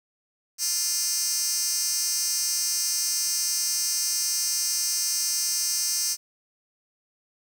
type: tone with high-pass filter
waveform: 10% pulse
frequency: 349.1 Hz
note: F4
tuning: 1 cent flat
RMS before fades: -26 dBFS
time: 0.58-6.17 s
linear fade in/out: 50 ms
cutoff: 6400 Hz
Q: 3.6
effects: 9-bit